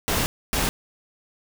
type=noise bursts at uneven times; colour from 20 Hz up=pink; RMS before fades=-23 dBFS; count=2; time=0.08-0.26 / 0.53-0.69 s; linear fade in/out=0 ms; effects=none